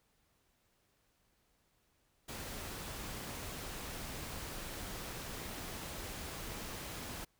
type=noise; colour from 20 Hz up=pink; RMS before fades=-44 dBFS; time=2.28-7.25 s; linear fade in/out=10 ms; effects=pink hiss -75 dBFS RMS until 7.39 s